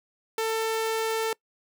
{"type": "tone", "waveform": "sawtooth", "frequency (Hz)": 445.9, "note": "A4", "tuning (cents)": 23, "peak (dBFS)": -21, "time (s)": [0.38, 1.33], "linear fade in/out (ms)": 2, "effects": ["noise-tail reverb RT60 0.1 s tail -24 dB re dry"]}